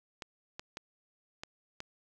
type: clicks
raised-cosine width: 0.2 ms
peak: -23 dBFS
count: 5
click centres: 0.222 / 0.595 / 0.771 / 1.435 / 1.804 s
effects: none